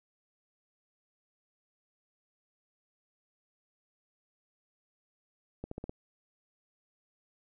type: accelerating click train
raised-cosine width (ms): 2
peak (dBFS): -25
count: 5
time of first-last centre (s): 5.64-5.894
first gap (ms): 74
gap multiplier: 0.9
effects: none